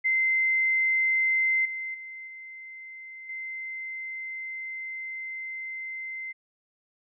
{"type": "tone with level steps", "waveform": "sine", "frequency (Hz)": 2074, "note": "C7", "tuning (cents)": -16, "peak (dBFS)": [-21, -31, -38, -40, -33], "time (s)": [0.04, 6.33], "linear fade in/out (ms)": 20, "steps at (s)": [1.65, 1.94, 2.27, 3.29], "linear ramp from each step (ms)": 5, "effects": []}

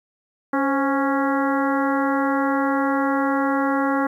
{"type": "harmonic tone with a mistuned harmonic", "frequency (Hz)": 276.9, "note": "C#4", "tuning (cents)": -2, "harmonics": [1, 2, 3, 4, 5, 6, 7], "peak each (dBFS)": [-21, -26, -26, -27, -28, -32, -34], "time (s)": [0.53, 4.07], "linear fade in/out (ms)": 5, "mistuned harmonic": 2, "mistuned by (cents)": -69, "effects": ["9-bit"]}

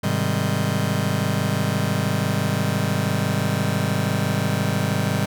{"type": "chord", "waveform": "sawtooth", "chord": "Ab major seventh", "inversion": "none", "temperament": "just", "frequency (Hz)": [103.83, 129.78, 155.74, 194.67], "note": ["Ab2", "C3", "Eb3", "G3"], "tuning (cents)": [0, -14, 2, -12], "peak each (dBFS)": -21, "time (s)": [0.03, 5.26], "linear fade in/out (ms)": 10, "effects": []}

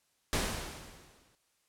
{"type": "noise with exponential decay", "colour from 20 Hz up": "pink", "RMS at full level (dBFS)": -29, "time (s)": [0.33, 1.35], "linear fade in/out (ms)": 0, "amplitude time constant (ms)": 220, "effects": ["white hiss -74 dBFS RMS until 1.68 s", "low-pass 11000 Hz 12 dB/octave"]}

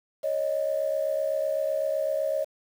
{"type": "tone pair together", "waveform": "sine", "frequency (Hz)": [554.4, 622.3], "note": ["C#5", "D#5"], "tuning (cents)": [0, 0], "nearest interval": "major second", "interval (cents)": 200, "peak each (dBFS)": [-27, -26], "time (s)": [0.23, 2.45], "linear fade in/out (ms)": 20, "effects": ["tanh soft clip ceiling -16 dBFS", "8-bit"]}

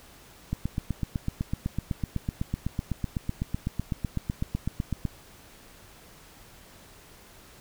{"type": "click train", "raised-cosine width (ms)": 5, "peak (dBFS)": -15, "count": 37, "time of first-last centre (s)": [0.53, 5.053], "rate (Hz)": 7.96, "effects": ["pink hiss -52 dBFS RMS until 7.6 s"]}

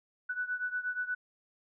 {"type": "beating tone pair", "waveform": "sine", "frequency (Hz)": [1483, 1491.4], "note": ["F#6", "F#6"], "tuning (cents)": [4, 13], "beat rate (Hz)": 8.4, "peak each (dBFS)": [-34, -37], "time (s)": [0.29, 1.15], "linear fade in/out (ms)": 10, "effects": []}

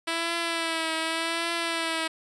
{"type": "tone with vibrato", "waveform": "5% pulse", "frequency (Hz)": 329.6, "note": "E4", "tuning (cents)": 0, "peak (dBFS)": -15, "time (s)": [0.07, 2.08], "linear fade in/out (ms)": 10, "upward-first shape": "triangle", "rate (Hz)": 0.86, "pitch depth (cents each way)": 47, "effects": ["resampled to 22050 Hz"]}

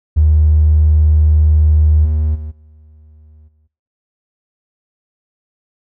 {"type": "tone with level steps", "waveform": "triangle", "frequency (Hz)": 76.8, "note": "D#2", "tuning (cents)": -22, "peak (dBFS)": [-3, -9, -20, -38, -50], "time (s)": [0.16, 3.68], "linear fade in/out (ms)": 20, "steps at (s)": [2.04, 2.34, 2.5, 3.47], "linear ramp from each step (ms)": 20, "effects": ["noise-tail reverb RT60 0.5 s tail -22 dB re dry", "tanh soft clip ceiling -4 dBFS"]}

